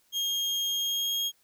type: tone with pitch glide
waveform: 35% pulse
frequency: 3239 to 3262 Hz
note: G#7 to G#7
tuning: -44 to -32 cents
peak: -25 dBFS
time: 0.12-1.32 s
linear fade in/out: 50 ms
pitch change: +12 cents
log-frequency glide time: 0.74-1.14 s
effects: white hiss -67 dBFS RMS until 1.43 s